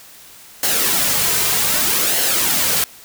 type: noise with flanger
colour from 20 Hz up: white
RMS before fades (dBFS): -17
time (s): 0.63-2.84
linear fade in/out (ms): 2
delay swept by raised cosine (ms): 0.83 to 3.63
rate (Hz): 0.64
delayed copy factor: -0.5
effects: white hiss -42 dBFS RMS until 3.04 s